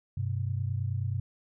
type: tone pair together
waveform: sine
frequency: 97.74 / 127.1 Hz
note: G2 / C3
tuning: -5 / -50 cents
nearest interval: perfect fourth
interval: 455 cents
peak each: -30 / -32 dBFS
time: 0.17-1.2 s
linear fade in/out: 5 ms
effects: none